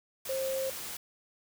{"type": "tone in noise", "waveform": "sine", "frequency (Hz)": 531, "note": "C5", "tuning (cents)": 25, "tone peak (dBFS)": -30, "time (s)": [0.29, 0.7], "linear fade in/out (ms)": 5, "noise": "white", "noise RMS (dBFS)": -40, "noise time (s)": [0.25, 0.97], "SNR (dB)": 7, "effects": []}